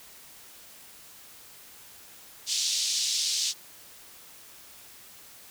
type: band-pass noise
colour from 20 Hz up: white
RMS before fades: -28 dBFS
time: 2.46-3.54 s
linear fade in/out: 50 ms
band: 3500 to 6500 Hz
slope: 24 dB/octave
effects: white hiss -50 dBFS RMS until 5.5 s